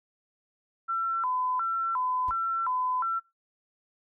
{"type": "tone with vibrato", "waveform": "sine", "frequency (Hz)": 1167, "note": "D6", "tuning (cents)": -11, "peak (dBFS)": -26, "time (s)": [0.88, 3.2], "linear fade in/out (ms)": 20, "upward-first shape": "square", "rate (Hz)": 1.4, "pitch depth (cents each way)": 250}
{"type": "noise with exponential decay", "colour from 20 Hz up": "brown", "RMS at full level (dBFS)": -37, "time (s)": [2.28, 2.37], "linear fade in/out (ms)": 1, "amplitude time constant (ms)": 19}
{"effects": ["noise-tail reverb RT60 0.2 s tail -19 dB re dry"]}